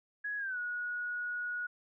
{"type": "tone with pitch glide", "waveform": "sine", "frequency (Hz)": [1672, 1455.6], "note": ["G#6", "F#6"], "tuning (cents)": [11, -29], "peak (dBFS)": -34, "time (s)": [0.24, 1.67], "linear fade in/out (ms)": 10, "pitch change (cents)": -240, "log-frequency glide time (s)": [0.38, 0.58], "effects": []}